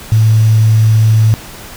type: tone with quantisation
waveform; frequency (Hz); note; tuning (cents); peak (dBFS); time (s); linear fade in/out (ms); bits
sine; 110; A2; 0; -5; 0.12-1.34; 0; 5
effects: pink hiss -31 dBFS RMS until 1.76 s